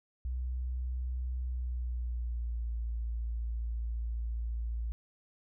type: tone with pitch glide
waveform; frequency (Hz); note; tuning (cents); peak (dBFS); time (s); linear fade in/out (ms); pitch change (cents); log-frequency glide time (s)
sine; 62.5 to 57.31; B1 to A#1; +21 to -29; -32; 0.25-4.92; 0; -150; 1.43-2.75
effects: none